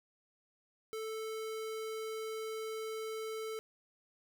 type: tone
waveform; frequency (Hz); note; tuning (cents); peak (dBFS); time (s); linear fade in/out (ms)
square; 440; A4; 0; -39; 0.93-3.59; 0
effects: none